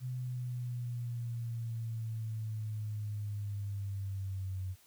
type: linear sweep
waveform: sine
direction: down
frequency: 127.4 to 92.8 Hz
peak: -35 dBFS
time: 0-4.76 s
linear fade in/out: 50 ms
effects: white hiss -64 dBFS RMS until 4.86 s